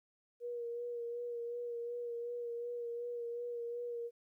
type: tone with vibrato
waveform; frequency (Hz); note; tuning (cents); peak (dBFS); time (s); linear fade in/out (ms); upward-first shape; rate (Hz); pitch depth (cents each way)
sine; 475.8; A#4; +35; -38; 0.4-4.11; 50; sine; 2.7; 25
effects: 13-bit